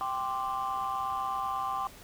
sine chord, G suspended fourth, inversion none, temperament equal, 784 / 1046.5 / 1174.7 Hz, G5 / C6 / D6, 0 / 0 / 0 cents, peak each -33 dBFS, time 0.01-1.87 s, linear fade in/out 0 ms, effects tanh soft clip ceiling -24 dBFS + pink hiss -51 dBFS RMS until 2.03 s

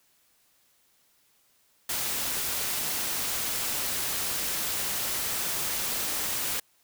white noise, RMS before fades -30 dBFS, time 1.89-6.6 s, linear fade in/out 5 ms, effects white hiss -66 dBFS RMS until 6.83 s

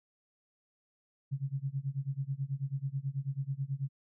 sine tone with tremolo, 136.9 Hz, C#3, 21 cents flat, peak -29 dBFS, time 1.31-3.89 s, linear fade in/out 20 ms, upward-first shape sine, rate 9.2 Hz, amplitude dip 95%, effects none

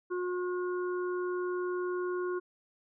harmonic tone, 360 Hz, F#4, 47 cents flat, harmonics 1 / 3 / 4, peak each -31 / -41 / -43 dBFS, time 0.1-2.4 s, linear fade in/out 20 ms, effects none

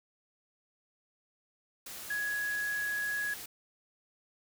sine tone in noise, 1672 Hz, G#6, 11 cents sharp, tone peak -31 dBFS, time 2.1-3.34 s, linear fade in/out 5 ms, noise white, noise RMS -44 dBFS, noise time 1.86-3.46 s, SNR +10 dB, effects none

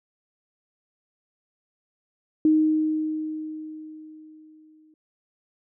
sine tone with exponential decay, 311.1 Hz, D#4, in tune, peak -14 dBFS, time 2.45-4.94 s, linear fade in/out 2 ms, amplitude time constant 540 ms, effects none

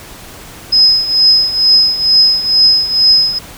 sine tone with tremolo, 5080 Hz, D#8, 35 cents sharp, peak -3 dBFS, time 0.72-3.39 s, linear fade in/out 10 ms, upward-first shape triangle, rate 2.2 Hz, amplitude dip 80%, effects pink hiss -33 dBFS RMS until 3.57 s

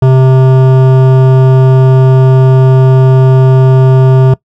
triangle tone with hard clipping, 130.81 Hz, C3, in tune, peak -4 dBFS, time 0.02-4.34 s, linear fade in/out 5 ms, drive 18 dB, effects noise-tail reverb RT60 0.1 s tail -21 dB re dry

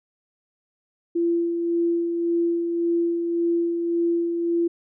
sine tone with tremolo, 340 Hz, F4, 46 cents flat, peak -18 dBFS, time 1.15-4.68 s, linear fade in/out 10 ms, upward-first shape sine, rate 1.8 Hz, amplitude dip 40%, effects none

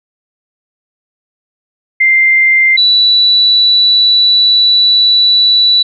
sine tone pair in turn, 2093 / 3951 Hz, C7 / B7, 0 / 0 cents, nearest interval major seventh, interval 1100 cents, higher second, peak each -5 dBFS, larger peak neither, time 2-2.77 / 2.77-5.83 s, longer second, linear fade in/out 10 ms, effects none

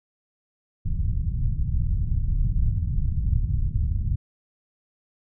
pink low-pass noise, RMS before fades -23 dBFS, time 0.85-4.16 s, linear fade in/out 10 ms, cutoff 130 Hz, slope 24 dB/octave, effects none

